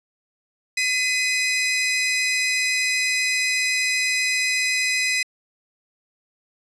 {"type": "tone pair together", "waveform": "sawtooth", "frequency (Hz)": [2023, 2510], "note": ["B6", "D#7"], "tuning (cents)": [41, 15], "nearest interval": "major third", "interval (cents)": 374, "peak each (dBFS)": -19, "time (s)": [0.77, 5.23], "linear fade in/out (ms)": 5, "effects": ["resampled to 22050 Hz"]}